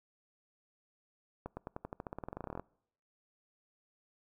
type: accelerating click train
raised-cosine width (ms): 1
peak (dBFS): -26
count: 22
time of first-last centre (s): 1.46-2.596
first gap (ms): 110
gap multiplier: 0.92
effects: noise-tail reverb RT60 0.7 s tail -25 dB re dry